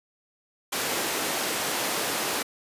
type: high-pass noise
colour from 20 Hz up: pink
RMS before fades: -28 dBFS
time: 0.72-2.43 s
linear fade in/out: 10 ms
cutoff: 330 Hz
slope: 12 dB/octave
effects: resampled to 32000 Hz